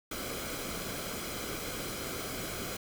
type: noise with comb filter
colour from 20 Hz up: pink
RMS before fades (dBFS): -38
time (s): 0.11-2.77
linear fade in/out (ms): 5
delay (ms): 1.1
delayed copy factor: -0.55
effects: none